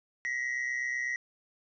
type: tone pair together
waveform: triangle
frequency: 1900 / 2028 Hz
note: A#6 / B6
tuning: +33 / +45 cents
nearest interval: minor second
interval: 112 cents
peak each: -30 / -34 dBFS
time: 0.25-1.16 s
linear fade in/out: 0 ms
effects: resampled to 16000 Hz